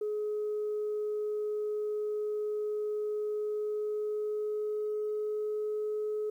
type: tone with pitch glide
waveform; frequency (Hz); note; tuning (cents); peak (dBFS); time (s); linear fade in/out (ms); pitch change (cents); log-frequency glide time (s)
sine; 422.1 to 425.3; G#4 to G#4; +28 to +41; -29; 0.01-6.3; 5; +13; 3.27-6.09
effects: tanh soft clip ceiling -27 dBFS + 11-bit